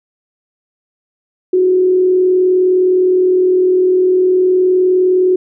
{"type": "tone with frequency modulation", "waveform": "sine", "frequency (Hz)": 368, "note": "F#4", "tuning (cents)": -9, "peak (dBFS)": -8, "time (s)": [1.53, 5.36], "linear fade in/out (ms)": 5, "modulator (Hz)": 39.6, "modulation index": 0.28, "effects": []}